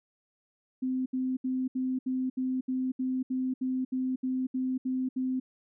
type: tone bursts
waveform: sine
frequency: 258 Hz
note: C4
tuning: 24 cents flat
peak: -27 dBFS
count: 15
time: 0.82-5.4 s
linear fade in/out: 10 ms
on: 240 ms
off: 70 ms
effects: none